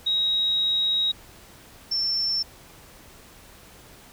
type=tone pair in turn; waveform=sine; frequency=3804 / 5386 Hz; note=A#7 / E8; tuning=+34 / +36 cents; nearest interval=tritone; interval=602 cents; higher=second; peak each=-20 / -22 dBFS; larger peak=first; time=0.06-1.12 / 1.91-2.43 s; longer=first; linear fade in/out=10 ms; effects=pink hiss -49 dBFS RMS until 4.12 s